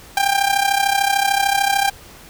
sawtooth tone with amplitude modulation, 794 Hz, G5, 22 cents sharp, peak -8 dBFS, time 0.17-1.9 s, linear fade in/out 2 ms, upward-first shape sine, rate 33.4 Hz, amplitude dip 75%, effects pink hiss -42 dBFS RMS until 2.29 s

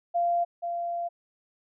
sine tone pair in turn, 692 / 689.4 Hz, F5 / F5, -16 / -23 cents, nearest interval unison, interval 7 cents, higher first, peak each -22 / -28 dBFS, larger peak first, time 0.14-0.45 / 0.62-1.09 s, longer second, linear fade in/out 20 ms, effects none

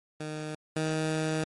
15% pulse tone pair in turn, 153.8 / 157.12 Hz, D#3 / D#3, -20 / +17 cents, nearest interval unison, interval 37 cents, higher second, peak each -28 / -21 dBFS, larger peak second, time 0.2-0.55 / 0.76-1.44 s, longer second, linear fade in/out 5 ms, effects MP3 48 kbps

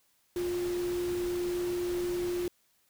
sine tone in noise, 353.1 Hz, F4, 19 cents sharp, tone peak -29 dBFS, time 0.36-2.48 s, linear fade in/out 2 ms, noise pink, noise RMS -43 dBFS, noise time 0.36-2.48 s, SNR +11 dB, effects white hiss -70 dBFS RMS until 2.89 s

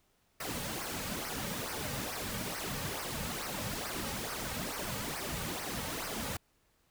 pink noise with flanger, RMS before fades -38 dBFS, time 0.4-6.37 s, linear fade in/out 5 ms, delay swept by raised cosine 0.27 to 2.97 ms, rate 2.3 Hz, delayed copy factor -0.7, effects pink hiss -72 dBFS RMS until 6.9 s

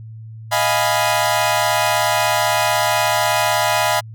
sawtooth chord, F half-diminished seventh, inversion third, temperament equal, 622.3 / 698.5 / 830.6 / 987.8 Hz, Eb5 / F5 / Ab5 / Cb6, 0 / 0 / 0 / 0 cents, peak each -17 dBFS, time 0.51-4.01 s, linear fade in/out 20 ms, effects added 111 Hz sine -32 dBFS peak until 4.14 s

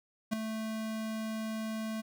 square tone with ADSR envelope, 220 Hz, A3, in tune, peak -26 dBFS, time 0.31-2.02 s, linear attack 23 ms, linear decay 4 ms, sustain -9 dB, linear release 21 ms, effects none

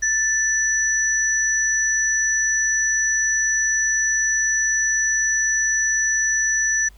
sine tone pair together, 1760 / 5912 Hz, A6 / F#8, 0 / -2 cents, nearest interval octave + major sixth, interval 2098 cents, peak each -20 dBFS, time 0.02-6.89 s, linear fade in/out 10 ms, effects added 50 Hz sine -43 dBFS peak until 6.97 s + pink hiss -56 dBFS RMS until 6.97 s

